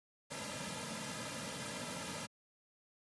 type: noise with comb filter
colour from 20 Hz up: pink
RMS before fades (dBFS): -42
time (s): 0.3-2.27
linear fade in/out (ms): 20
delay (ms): 2.7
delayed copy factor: -0.8
effects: high-pass 150 Hz 12 dB/octave + resampled to 24000 Hz